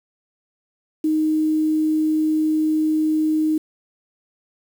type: tone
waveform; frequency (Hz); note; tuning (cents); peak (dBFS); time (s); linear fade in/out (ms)
sine; 311.1; D#4; 0; -16; 1.04-3.58; 5
effects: 7-bit